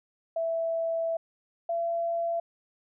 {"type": "tone pair in turn", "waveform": "sine", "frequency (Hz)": [660, 676.2], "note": ["E5", "E5"], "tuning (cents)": [2, 44], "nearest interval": "unison", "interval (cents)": 42, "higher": "second", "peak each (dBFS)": [-26, -26], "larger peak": "neither", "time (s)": [[0.36, 1.17], [1.69, 2.4]], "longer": "first", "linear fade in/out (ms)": 5, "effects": []}